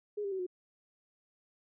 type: tone with pitch steps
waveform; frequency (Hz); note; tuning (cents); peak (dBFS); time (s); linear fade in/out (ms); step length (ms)
sine; 415.3 / 397 / 379.5 / 362.8; G#4 / G4 / F#4 / F#4; 0 / +22 / +44 / -34; -33; 0.17-0.466; 10; 74
effects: none